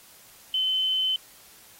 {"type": "tone", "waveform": "sine", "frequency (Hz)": 3056, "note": "G7", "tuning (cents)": -45, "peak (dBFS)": -22, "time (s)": [0.54, 1.16], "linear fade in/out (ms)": 2, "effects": ["white hiss -52 dBFS RMS until 1.79 s", "AAC 48 kbps"]}